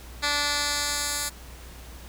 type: tone with band-pass filter sweep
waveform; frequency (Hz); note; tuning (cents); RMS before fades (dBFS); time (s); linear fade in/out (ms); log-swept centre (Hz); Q
10% pulse; 290.8; D4; -17; -27; 0.22-1.3; 20; 3700 to 9500; 0.93
effects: added 60 Hz sine -42 dBFS peak until 2.08 s + pink hiss -47 dBFS RMS until 2.08 s